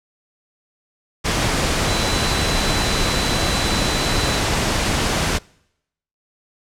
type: tone in noise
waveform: sine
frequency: 4000 Hz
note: B7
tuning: 21 cents sharp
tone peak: -27 dBFS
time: 1.86-4.4 s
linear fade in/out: 20 ms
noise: pink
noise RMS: -19 dBFS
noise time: 1.24-5.39 s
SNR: -11 dB
effects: noise-tail reverb RT60 0.8 s tail -25 dB re dry + low-pass 8000 Hz 12 dB/octave